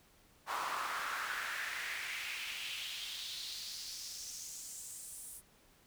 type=noise with high-pass filter sweep; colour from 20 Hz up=brown; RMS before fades=-42 dBFS; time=0.46-5.42 s; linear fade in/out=50 ms; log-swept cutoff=1000 to 10000 Hz; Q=3; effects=pink hiss -66 dBFS RMS until 5.86 s